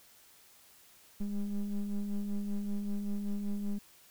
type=ring-modulated tone; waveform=triangle; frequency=100.4 Hz; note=G2; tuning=42 cents sharp; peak=-26 dBFS; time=1.2-3.79 s; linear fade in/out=10 ms; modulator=103 Hz; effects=white hiss -60 dBFS RMS until 4.1 s